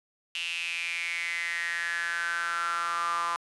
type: tone with high-pass filter sweep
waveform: sawtooth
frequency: 170.4 Hz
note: F3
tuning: 42 cents flat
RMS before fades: -31 dBFS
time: 0.35-3.36 s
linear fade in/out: 0 ms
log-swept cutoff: 2800 to 1100 Hz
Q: 8.3
effects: resampled to 24000 Hz